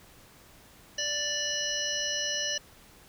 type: harmonic tone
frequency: 587.3 Hz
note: D5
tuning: in tune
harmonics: 1 / 3 / 5 / 7 / 9 / 10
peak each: -39 / -36 / -33 / -40 / -36 / -34 dBFS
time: 0.98-2.58 s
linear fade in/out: 5 ms
effects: pink hiss -55 dBFS RMS until 3.08 s